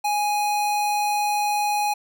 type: tone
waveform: square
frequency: 830.6 Hz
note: G#5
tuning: in tune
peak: -21 dBFS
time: 0.04-1.94 s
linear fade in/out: 10 ms
effects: none